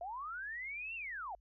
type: linear two-way sweep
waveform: sine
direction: up then down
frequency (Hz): 660 to 2774 to 660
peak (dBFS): -40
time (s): 0.01-1.35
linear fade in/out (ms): 2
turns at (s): 0.95
effects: added 50 Hz sine -64 dBFS peak until 1.4 s